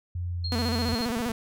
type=tone with pitch glide; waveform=sine; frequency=88 to 86.69 Hz; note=F2 to F2; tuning=+14 to -12 cents; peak=-28 dBFS; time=0.15-0.95 s; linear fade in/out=5 ms; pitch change=-26 cents; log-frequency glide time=0.28-0.45 s
type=tone with tremolo; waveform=sine; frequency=4237 Hz; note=C8; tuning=21 cents sharp; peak=-30 dBFS; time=0.44-1.06 s; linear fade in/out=5 ms; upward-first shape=sine; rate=14 Hz; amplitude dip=55%
type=tone with vibrato; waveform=sawtooth; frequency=234.2 Hz; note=A#3; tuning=8 cents sharp; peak=-23 dBFS; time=0.52-1.32 s; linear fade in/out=2 ms; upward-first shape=square; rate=15 Hz; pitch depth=81 cents each way
type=clicks; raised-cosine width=5 ms; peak=-26 dBFS; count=9; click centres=0.892 / 0.934 / 1.007 / 1.063 / 1.103 / 1.169 / 1.205 / 1.264 / 1.303 s
effects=none